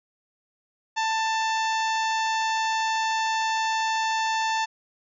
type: harmonic tone with a mistuned harmonic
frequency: 887 Hz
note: A5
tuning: 14 cents sharp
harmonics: 1 / 2 / 3 / 4 / 5 / 6 / 7 / 8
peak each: -24 / -30 / -34 / -36 / -38 / -40 / -41 / -42 dBFS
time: 0.96-4.66 s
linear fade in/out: 20 ms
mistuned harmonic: 8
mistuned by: -31 cents
effects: none